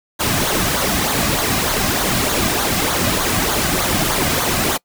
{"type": "noise with flanger", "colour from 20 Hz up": "pink", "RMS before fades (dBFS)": -18, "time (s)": [0.19, 4.78], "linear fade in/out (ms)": 20, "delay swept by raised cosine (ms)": [0.37, 2.27], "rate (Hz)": 3.3, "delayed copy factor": -0.6, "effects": ["noise-tail reverb RT60 0.1 s tail -25 dB re dry"]}